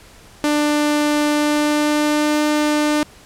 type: tone with pitch glide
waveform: sawtooth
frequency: 296.8 to 299.9 Hz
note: D4 to D4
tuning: +18 to +36 cents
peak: -11 dBFS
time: 0.44-3.03 s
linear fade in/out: 0 ms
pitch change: +18 cents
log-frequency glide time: 1.31-2.34 s
effects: pink hiss -45 dBFS RMS until 3.25 s + low-pass 11000 Hz 12 dB/octave